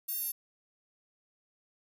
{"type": "tone with high-pass filter", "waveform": "10% pulse", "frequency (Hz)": 903, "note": "A5", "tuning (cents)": 45, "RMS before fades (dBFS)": -35, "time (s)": [0.08, 0.32], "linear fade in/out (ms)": 10, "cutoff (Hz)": 11000, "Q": 2.6, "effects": []}